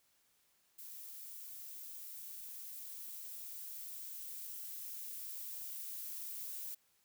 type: noise with level ramp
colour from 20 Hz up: violet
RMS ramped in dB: -50 to -44 dBFS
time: 0.78-6.75 s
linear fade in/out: 10 ms
effects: white hiss -74 dBFS RMS until 7.04 s